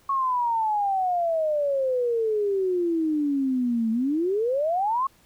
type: exponential two-way sweep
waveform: sine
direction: down then up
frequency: 1108.7 to 220 to 1108.7 Hz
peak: -21 dBFS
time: 0.09-5.07 s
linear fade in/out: 5 ms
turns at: 3.91 s
effects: pink hiss -59 dBFS RMS until 5.25 s